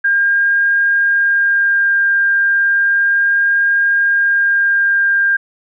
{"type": "tone with vibrato", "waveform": "sine", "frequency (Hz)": 1606, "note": "G6", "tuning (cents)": 41, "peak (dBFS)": -10, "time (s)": [0.04, 5.37], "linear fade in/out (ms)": 10, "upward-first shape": "sine", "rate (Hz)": 0.33, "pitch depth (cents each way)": 8, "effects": []}